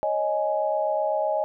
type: chord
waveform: sine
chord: C# suspended second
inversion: none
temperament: equal with one note detuned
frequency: 554.4 / 622.3 / 834.9 Hz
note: C#5 / D#5 / G#5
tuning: 0 / 0 / +9 cents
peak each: -29 / -24 / -27 dBFS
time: 0.03-1.44 s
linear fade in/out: 0 ms
effects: none